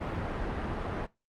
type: low-pass noise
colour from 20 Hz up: pink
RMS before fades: -34 dBFS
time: 0-1.07 s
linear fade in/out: 20 ms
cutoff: 1600 Hz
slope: 12 dB/octave
effects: noise-tail reverb RT60 0.2 s tail -19 dB re dry + Opus 32 kbps